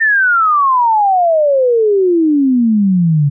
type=exponential sweep; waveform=sine; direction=down; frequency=1828 to 139.3 Hz; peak=-8 dBFS; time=0-3.3 s; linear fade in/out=20 ms; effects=none